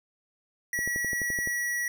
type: tone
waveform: square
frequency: 1930 Hz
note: B6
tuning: 40 cents flat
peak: -28 dBFS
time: 0.73-1.88 s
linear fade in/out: 2 ms
type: click train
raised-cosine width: 2 ms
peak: -24 dBFS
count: 9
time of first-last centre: 0.79-1.474 s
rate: 11.7 Hz
effects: none